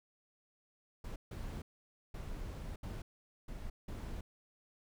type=noise bursts at uneven times; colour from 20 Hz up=brown; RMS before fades=-43 dBFS; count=6; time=1.04-1.16 / 1.31-1.62 / 2.14-2.76 / 2.83-3.02 / 3.48-3.7 / 3.88-4.21 s; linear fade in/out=5 ms; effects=none